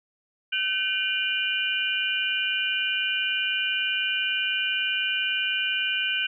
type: tone cluster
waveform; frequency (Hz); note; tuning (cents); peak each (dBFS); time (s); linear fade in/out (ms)
sine; 1530 / 2416 / 2798 / 3008; G6 / D7 / F7 / F#7; -42 / +48 / +3 / +28; -29; 0.52-6.27; 10
effects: none